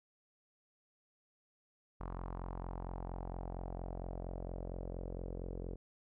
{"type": "tone with low-pass filter sweep", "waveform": "sawtooth", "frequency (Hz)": 44.33, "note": "F1", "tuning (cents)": 27, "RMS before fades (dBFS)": -43, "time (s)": [2, 5.76], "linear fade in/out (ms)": 10, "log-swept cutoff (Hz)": [1100, 460], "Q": 2.8, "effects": []}